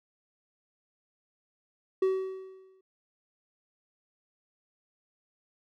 triangle tone with exponential decay, 379.3 Hz, F#4, 43 cents sharp, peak -19 dBFS, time 2.02-2.81 s, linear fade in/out 5 ms, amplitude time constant 170 ms, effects none

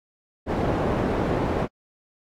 white low-pass noise, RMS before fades -24 dBFS, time 0.46-1.68 s, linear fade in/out 50 ms, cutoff 540 Hz, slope 12 dB/octave, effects AAC 48 kbps

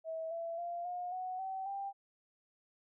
sine tone with pitch steps, 647 / 669 / 691.8 / 715.4 / 739.8 / 765 / 791 Hz, E5 / E5 / F5 / F5 / F#5 / G5 / G5, -32 / +25 / -17 / +41 / 0 / -42 / +15 cents, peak -37 dBFS, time 0.04-1.93 s, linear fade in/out 50 ms, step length 270 ms, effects none

